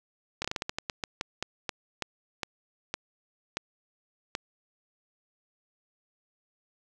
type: slowing click train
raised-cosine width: 0.2 ms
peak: -13 dBFS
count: 18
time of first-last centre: 0.42-4.351 s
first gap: 25 ms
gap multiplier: 1.24
effects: none